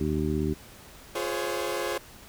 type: harmonic tone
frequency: 76.4 Hz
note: D#2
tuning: 31 cents flat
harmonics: 1 / 2 / 3 / 4 / 5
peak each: -31 / -31 / -31 / -31 / -31 dBFS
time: 0-0.54 s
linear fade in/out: 10 ms
type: chord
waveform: sawtooth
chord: Db major seventh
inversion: first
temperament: equal with one note detuned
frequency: 349.2 / 415.3 / 514.3 / 554.4 Hz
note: F4 / Ab4 / C5 / Db5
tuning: 0 / 0 / -30 / 0 cents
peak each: -30 dBFS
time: 1.15-1.98 s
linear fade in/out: 5 ms
effects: pink hiss -49 dBFS RMS until 2.28 s